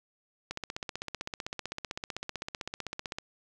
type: click train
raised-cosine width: 0.2 ms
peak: -18 dBFS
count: 43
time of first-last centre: 0.51-3.185 s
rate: 15.7 Hz
effects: none